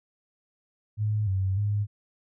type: tone with pitch steps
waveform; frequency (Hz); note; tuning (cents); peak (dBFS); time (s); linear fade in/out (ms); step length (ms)
sine; 106.3 / 95.5 / 103.3; G#2 / G2 / G#2; +41 / -45 / -9; -23; 0.97-1.87; 50; 300
effects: none